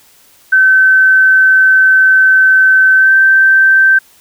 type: tone with pitch glide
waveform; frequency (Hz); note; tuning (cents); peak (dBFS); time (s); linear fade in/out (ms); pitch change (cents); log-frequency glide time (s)
sine; 1534 to 1556.3; G6 to G6; -38 to -13; -4; 0.52-3.99; 10; +25; 2.96-3.13
effects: white hiss -46 dBFS RMS until 4.2 s